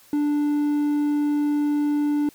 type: tone with hard clipping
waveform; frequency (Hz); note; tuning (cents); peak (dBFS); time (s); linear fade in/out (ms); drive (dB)
triangle; 293.7; D4; 0; -20; 0.13-2.29; 2; 6
effects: white hiss -53 dBFS RMS until 2.34 s